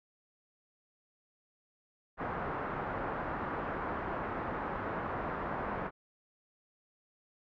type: low-pass noise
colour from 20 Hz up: white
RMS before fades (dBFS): -37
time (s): 2.17-5.91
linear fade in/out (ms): 50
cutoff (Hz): 1400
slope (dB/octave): 24
effects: none